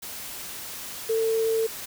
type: tone in noise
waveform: sine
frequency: 448.2 Hz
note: A4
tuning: 32 cents sharp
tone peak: -21 dBFS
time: 1.09-1.67 s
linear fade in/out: 10 ms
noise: white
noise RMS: -37 dBFS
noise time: 0.02-1.86 s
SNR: +13 dB
effects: none